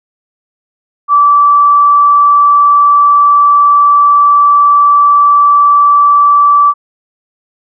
sine tone, 1159 Hz, D6, 23 cents flat, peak -3 dBFS, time 1.08-6.74 s, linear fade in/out 50 ms, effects none

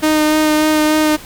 sawtooth tone with vibrato, 307.5 Hz, D#4, 20 cents flat, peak -7 dBFS, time 0.02-1.17 s, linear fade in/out 20 ms, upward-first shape sine, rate 3.4 Hz, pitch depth 14 cents each way, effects pink hiss -35 dBFS RMS until 1.25 s

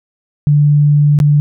sine tone with dropouts, 146.83 Hz, D3, in tune, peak -6 dBFS, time 0.47-1.4 s, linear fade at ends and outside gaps 0 ms, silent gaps 1.189-1.201 s, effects none

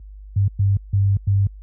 sine tone bursts at uneven times, 99 Hz, G2, 18 cents sharp, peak -13 dBFS, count 4, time 0.36-0.48 / 0.59-0.77 / 0.93-1.17 / 1.27-1.47 s, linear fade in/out 5 ms, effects added 50 Hz sine -31 dBFS peak until 1.62 s + high-pass 60 Hz 12 dB/octave

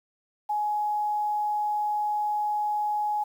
sine tone with quantisation, 839 Hz, G#5, 17 cents sharp, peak -24 dBFS, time 0.49-3.24 s, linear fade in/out 10 ms, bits 9, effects none

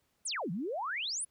sine exponential two-way sweep, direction down then up, 10548 to 155.3 to 10548 Hz, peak -33 dBFS, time 0.25-1.25 s, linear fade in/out 10 ms, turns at 0.51 s, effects pink hiss -75 dBFS RMS until 1.3 s + high-pass 60 Hz 12 dB/octave

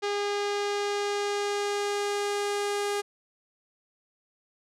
sawtooth tone with low-pass filter sweep, 407.8 Hz, G#4, 32 cents flat, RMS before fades -29 dBFS, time 0.02-3.02 s, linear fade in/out 20 ms, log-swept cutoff 5200 to 9800 Hz, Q 1.1, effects none

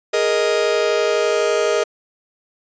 45% pulse chord, Ab suspended second, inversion none, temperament just, 415.3 / 467.2 / 623 Hz, Ab4 / Bb4 / Eb5, 0 / +4 / +2 cents, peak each -20 dBFS, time 0.13-1.84 s, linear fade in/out 10 ms, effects resampled to 16000 Hz

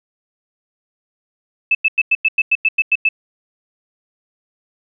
sine tone bursts, 2620 Hz, E7, 11 cents flat, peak -10 dBFS, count 11, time 1.71-3.089 s, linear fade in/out 5 ms, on 39 ms, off 95 ms, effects none

